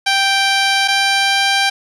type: tone pair in turn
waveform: 10% pulse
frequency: 784 / 787.6 Hz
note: G5 / G5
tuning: 0 / +8 cents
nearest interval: unison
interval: 8 cents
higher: second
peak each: -4 dBFS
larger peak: neither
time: 0.06-0.88 / 0.88-1.7 s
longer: neither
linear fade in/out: 10 ms
effects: resampled to 22050 Hz + 7-bit